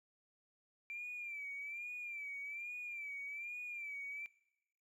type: tone with vibrato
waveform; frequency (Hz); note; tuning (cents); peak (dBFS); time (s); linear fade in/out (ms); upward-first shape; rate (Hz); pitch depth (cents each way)
triangle; 2349; D7; 0; -39; 0.9-4.26; 0; sine; 1.2; 80
effects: noise-tail reverb RT60 0.9 s tail -24 dB re dry + tanh soft clip ceiling -40 dBFS